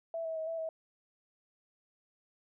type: tone with pitch steps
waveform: sine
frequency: 661 / 647 / 637 / 658 / 644 Hz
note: E5 / E5 / D#5 / E5 / E5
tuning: +5 / -32 / +41 / -3 / -41 cents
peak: -34 dBFS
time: 0.14-0.69 s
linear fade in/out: 2 ms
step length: 110 ms
effects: none